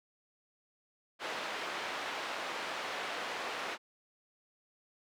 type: band-pass noise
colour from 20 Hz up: pink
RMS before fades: -39 dBFS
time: 1.19-3.78 s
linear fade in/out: 50 ms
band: 580 to 3300 Hz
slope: 12 dB/octave
effects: none